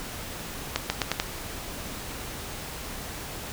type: accelerating click train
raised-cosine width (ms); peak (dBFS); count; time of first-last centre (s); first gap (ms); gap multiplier
0.2; -6; 5; 0.76-1.199; 140; 0.84
effects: pink hiss -37 dBFS RMS until 3.52 s